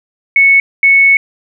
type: tone pair in turn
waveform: sine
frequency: 2209 / 2209 Hz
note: C#7 / C#7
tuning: -7 / -7 cents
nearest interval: unison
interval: 0 cents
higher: neither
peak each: -4 / -4 dBFS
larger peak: neither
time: 0.36-0.6 / 0.83-1.17 s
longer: second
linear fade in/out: 2 ms
effects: none